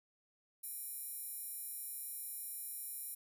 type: tone with high-pass filter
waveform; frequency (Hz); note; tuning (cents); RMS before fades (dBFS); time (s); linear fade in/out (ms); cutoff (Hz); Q
square; 791; G5; +15; -45; 0.63-3.15; 10; 11000; 4.9
effects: none